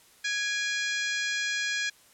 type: harmonic tone with a mistuned harmonic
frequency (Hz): 830.6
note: G#5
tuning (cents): 0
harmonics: 2 / 3 / 4 / 5 / 6 / 7 / 8 / 9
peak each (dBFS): -30 / -34 / -36 / -38 / -40 / -41 / -42 / -43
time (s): 0.24-1.9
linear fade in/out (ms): 10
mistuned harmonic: 3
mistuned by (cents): -57
effects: white hiss -58 dBFS RMS until 2.13 s + low-pass 12000 Hz 12 dB/octave